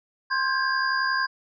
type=tone cluster; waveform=sine; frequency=1052 / 1591 / 1662 / 4846 Hz; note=C6 / G6 / G#6 / D#8; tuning=+9 / +25 / +1 / -47 cents; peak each=-26 / -25 / -30 / -32 dBFS; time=0.3-1.27 s; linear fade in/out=20 ms; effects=none